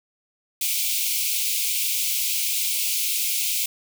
white high-pass noise, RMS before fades -24 dBFS, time 0.61-3.66 s, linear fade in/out 5 ms, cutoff 2200 Hz, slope 96 dB/octave, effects none

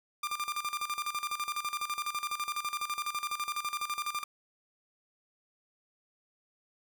sawtooth tone with tremolo, 1194 Hz, D6, 28 cents sharp, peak -27 dBFS, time 0.23-4.24 s, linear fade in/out 5 ms, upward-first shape square, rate 12 Hz, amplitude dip 75%, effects none

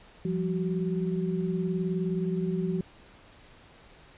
sine tone cluster, 173.1 / 192.3 / 377 Hz, F3 / G3 / F#4, -15 / -33 / +32 cents, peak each -28 / -34 / -32 dBFS, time 0.25-2.81 s, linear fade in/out 2 ms, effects pink hiss -54 dBFS RMS until 4.17 s + resampled to 8000 Hz

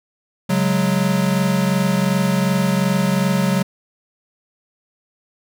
square chord, C# suspended fourth, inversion none, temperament equal, 138.59 / 185 / 207.7 Hz, C#3 / F#3 / G#3, 0 / 0 / 0 cents, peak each -23 / -18 / -23 dBFS, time 0.49-3.63 s, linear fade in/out 10 ms, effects none

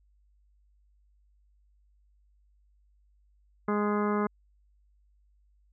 harmonic tone with a mistuned harmonic, 207.6 Hz, G#3, in tune, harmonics 1 / 2 / 3 / 4 / 5 / 6 / 7 / 8 / 10, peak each -28 / -30 / -39 / -39 / -35 / -35 / -43 / -45 / -47 dBFS, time 3.68-4.27 s, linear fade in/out 5 ms, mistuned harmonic 8, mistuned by +18 cents, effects added 50 Hz sine -62 dBFS peak until 5.72 s

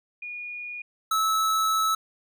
sine / square tone pair in turn, 2443 / 1303.1 Hz, D#7 / E6, -32 / -20 cents, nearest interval major seventh, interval 1088 cents, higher first, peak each -33 / -22 dBFS, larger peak second, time 0.22-0.82 / 1.11-1.95 s, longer second, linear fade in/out 5 ms, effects none

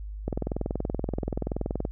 click train, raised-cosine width 2 ms, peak -15 dBFS, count 34, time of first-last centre 0.28-1.851 s, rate 21 Hz, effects added 51 Hz sine -34 dBFS peak until 1.91 s

